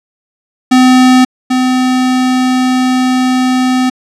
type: tone pair in turn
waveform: square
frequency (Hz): 255.1 / 255.1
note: C4 / C4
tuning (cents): -44 / -44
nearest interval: unison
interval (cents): 0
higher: neither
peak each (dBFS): -4 / -9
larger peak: first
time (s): 0.71-1.25 / 1.5-3.9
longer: second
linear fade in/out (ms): 10
effects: low-pass 8000 Hz 12 dB/octave